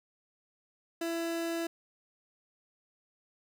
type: tone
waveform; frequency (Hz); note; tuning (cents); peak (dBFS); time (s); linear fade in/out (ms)
30% pulse; 333.9; E4; +22; -29; 1.01-1.67; 5
effects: none